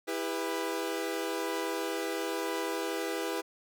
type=chord; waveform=sawtooth; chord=E minor; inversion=none; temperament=equal with one note detuned; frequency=329.6 / 401.6 / 493.9 Hz; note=E4 / G4 / B4; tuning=0 / +42 / 0 cents; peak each=-32 dBFS; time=0.07-3.42 s; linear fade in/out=20 ms; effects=none